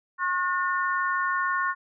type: harmonic tone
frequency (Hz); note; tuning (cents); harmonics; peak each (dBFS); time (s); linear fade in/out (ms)
361.3; F#4; -41; 3 / 4 / 5; -26 / -28 / -30; 0.18-1.75; 50
effects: none